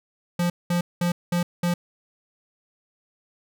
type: tone bursts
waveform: square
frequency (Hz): 174.61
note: F3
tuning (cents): 0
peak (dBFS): -21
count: 5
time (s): 0.39-1.74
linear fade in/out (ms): 5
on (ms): 110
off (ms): 200
effects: none

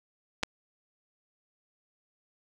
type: clicks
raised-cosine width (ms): 0.2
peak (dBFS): -18 / -9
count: 2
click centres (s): 0.43 / 0.434
effects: none

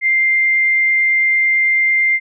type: tone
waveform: sine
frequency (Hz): 2097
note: C7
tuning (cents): +3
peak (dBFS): -11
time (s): 0.01-2.2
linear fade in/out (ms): 50
effects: none

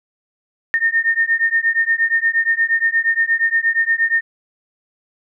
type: beating tone pair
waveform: sine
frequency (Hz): 1822 / 1830.5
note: A#6 / A#6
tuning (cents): -40 / -32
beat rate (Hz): 8.5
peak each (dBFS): -17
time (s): 0.74-4.21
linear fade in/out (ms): 0
effects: none

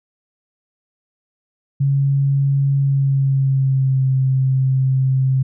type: tone with pitch glide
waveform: sine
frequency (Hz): 138.59 to 132.1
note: C#3 to C3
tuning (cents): 0 to +17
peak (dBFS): -13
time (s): 1.8-5.43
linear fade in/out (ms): 10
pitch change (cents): -83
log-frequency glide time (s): 2.78-4.07
effects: none

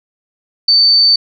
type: tone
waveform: sine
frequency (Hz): 4555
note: C#8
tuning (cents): +46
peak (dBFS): -6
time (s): 0.68-1.16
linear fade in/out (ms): 5
effects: none

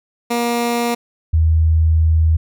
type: tone pair in turn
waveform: 15% pulse / sine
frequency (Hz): 237.2 / 80.19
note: A#3 / E2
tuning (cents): +30 / -47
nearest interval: octave + perfect fifth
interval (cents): 1877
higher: first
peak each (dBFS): -10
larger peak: neither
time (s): 0.3-0.95 / 1.33-2.37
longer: second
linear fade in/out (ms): 10
effects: none

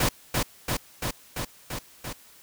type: noise with echo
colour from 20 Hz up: pink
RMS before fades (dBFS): -23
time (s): 0-0.09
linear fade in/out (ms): 5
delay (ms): 340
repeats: 6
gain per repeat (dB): -2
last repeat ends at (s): 2.13
effects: white hiss -53 dBFS RMS until 2.42 s

